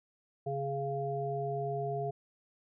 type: harmonic tone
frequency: 138.59 Hz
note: C#3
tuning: in tune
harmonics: 1 / 3 / 5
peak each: -37 / -36 / -36 dBFS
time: 0.46-2.11 s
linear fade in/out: 10 ms
effects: none